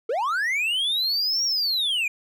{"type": "linear two-way sweep", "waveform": "triangle", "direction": "up then down", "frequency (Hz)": [413.8, 5670, 2355], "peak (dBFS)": -20, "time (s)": [0.09, 2.08], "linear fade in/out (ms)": 5, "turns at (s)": 1.44, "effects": []}